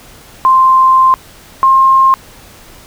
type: tone pair in turn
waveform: sine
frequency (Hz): 1046.5 / 1064.2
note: C6 / C6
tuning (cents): 0 / +29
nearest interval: unison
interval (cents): 29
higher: second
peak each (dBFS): -4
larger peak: neither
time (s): 0.45-1.14 / 1.63-2.14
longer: first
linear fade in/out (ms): 0
effects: pink hiss -38 dBFS RMS until 2.86 s